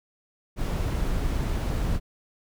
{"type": "noise", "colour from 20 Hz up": "brown", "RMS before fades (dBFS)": -26, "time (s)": [0.56, 2], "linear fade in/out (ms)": 50, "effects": []}